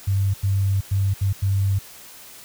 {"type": "tone bursts at uneven times", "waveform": "sine", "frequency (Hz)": 98, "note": "G2", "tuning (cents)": 0, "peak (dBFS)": -17, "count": 5, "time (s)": [[0.07, 0.34], [0.43, 0.81], [0.91, 1.14], [1.21, 1.33], [1.42, 1.79]], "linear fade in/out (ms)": 10, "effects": ["white hiss -43 dBFS RMS until 2.44 s"]}